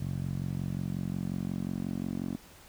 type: tone with band-pass filter sweep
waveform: 10% pulse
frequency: 45.57 Hz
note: F#1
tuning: 26 cents flat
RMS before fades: -34 dBFS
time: 0-2.37 s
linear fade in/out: 10 ms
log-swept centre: 130 to 250 Hz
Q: 2.1
effects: pink hiss -54 dBFS RMS until 2.68 s